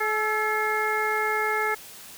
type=harmonic tone with a mistuned harmonic; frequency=428.5 Hz; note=A4; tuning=46 cents flat; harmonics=1 / 2 / 3 / 4 / 5; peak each=-29 / -29 / -29 / -29 / -29 dBFS; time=0-1.75 s; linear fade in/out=10 ms; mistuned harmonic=3; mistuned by=+48 cents; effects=white hiss -44 dBFS RMS until 2.17 s